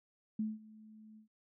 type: tone with ADSR envelope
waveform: sine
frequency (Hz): 216.6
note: A3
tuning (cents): -27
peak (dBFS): -31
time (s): 0.39-1.28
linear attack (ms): 5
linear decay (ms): 190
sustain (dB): -22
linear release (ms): 110
effects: none